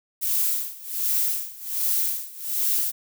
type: noise with tremolo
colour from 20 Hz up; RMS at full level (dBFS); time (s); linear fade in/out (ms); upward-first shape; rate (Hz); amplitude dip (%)
violet; -22; 0.21-2.92; 20; sine; 1.3; 90
effects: none